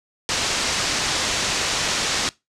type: low-pass noise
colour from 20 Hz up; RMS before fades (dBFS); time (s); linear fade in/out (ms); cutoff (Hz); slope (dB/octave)
white; -23; 0.29-2.29; 0; 6900; 24
effects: noise-tail reverb RT60 0.2 s tail -21 dB re dry + low-pass 11000 Hz 12 dB/octave